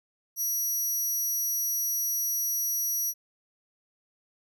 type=tone; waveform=15% pulse; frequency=5800 Hz; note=F#8; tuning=35 cents flat; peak=-21 dBFS; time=0.36-3.14 s; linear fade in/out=50 ms; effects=none